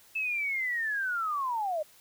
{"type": "linear sweep", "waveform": "sine", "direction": "down", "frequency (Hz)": [2633, 589], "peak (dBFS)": -28, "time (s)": [0.15, 1.83], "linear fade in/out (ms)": 10, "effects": ["white hiss -58 dBFS RMS until 2 s"]}